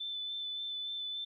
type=tone with vibrato; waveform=sine; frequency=3520 Hz; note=A7; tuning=in tune; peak=-36 dBFS; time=0-1.25 s; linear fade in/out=10 ms; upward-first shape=sine; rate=3.5 Hz; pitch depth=14 cents each way; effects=13-bit